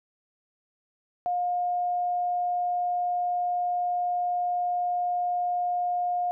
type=tone; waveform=sine; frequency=712 Hz; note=F5; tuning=33 cents sharp; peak=-24 dBFS; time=1.26-6.31 s; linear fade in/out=0 ms; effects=none